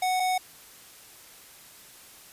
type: tone pair in turn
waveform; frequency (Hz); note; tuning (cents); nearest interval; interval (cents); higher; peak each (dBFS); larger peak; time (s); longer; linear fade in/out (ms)
square; 740 / 740; F#5 / F#5; 0 / 0; unison; 0; neither; -24; neither; 0.02-0.2 / 0.2-0.38; neither; 5
effects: white hiss -50 dBFS RMS until 2.32 s + resampled to 32000 Hz